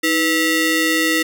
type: ring-modulated tone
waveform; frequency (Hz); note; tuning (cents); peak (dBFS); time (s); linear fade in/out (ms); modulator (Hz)
sawtooth; 812; G#5; -39; -8; 0.03-1.23; 10; 1130
effects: none